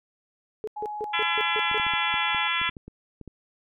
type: tone bursts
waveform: sine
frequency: 430.9 Hz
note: A4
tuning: 36 cents flat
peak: -28 dBFS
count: 7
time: 0.64-1.778 s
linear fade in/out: 0 ms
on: 34 ms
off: 150 ms
type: tone with pitch glide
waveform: sine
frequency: 840 to 845.8 Hz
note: G#5 to G#5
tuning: +19 to +31 cents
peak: -31 dBFS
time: 0.76-2.48 s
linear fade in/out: 10 ms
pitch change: +12 cents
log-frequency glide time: 1.1-1.27 s
type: harmonic tone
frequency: 338.2 Hz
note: E4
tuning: 44 cents sharp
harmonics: 3 / 4 / 5 / 6 / 7 / 8 / 9 / 10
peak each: -32 / -31 / -33 / -31 / -30 / -33 / -36 / -31 dBFS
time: 1.13-2.7 s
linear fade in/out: 10 ms
type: clicks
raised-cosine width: 3 ms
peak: -28 dBFS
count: 12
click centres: 1.714 / 1.798 / 1.866 / 1.937 / 2.141 / 2.347 / 2.615 / 2.693 / 2.768 / 2.88 / 3.213 / 3.277 s
effects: none